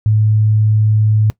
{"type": "tone", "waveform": "sine", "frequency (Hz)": 107.5, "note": "A2", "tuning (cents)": -40, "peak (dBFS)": -9, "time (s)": [0.06, 1.3], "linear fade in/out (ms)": 0, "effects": ["noise-tail reverb RT60 0.1 s tail -20 dB re dry"]}